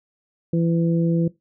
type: harmonic tone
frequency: 167.4 Hz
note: E3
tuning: 27 cents sharp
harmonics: 1 / 2 / 3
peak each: -18 / -24 / -28 dBFS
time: 0.53-1.28 s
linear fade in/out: 5 ms
effects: noise-tail reverb RT60 0.2 s tail -20 dB re dry